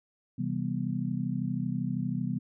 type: chord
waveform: sine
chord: C major seventh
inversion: none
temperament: just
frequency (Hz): 130.81 / 163.52 / 196.22 / 245.3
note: C3 / E3 / G3 / B3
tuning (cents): 0 / -14 / +2 / -12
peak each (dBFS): -34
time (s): 0.38-2.39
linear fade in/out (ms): 10
effects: none